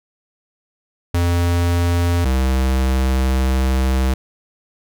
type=tone pair in turn; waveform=square; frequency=86.6 / 65.23 Hz; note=F2 / C2; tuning=-14 / -5 cents; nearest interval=perfect fourth; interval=491 cents; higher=first; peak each=-15 dBFS; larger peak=neither; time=1.14-2.25 / 2.25-4.14 s; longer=second; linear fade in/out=5 ms; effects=none